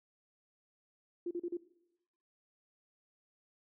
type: tone bursts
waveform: sine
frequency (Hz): 347.7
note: F4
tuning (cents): -8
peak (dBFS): -34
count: 4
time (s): 1.26-1.571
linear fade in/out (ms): 5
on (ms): 50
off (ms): 37
effects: noise-tail reverb RT60 0.9 s tail -19 dB re dry